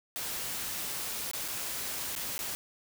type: noise with dropouts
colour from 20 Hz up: white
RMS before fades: -36 dBFS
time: 0.16-2.55 s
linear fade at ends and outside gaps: 0 ms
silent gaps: 1.313-1.334 / 1.479-1.484 / 2.152-2.162 / 2.38-2.391 s
effects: none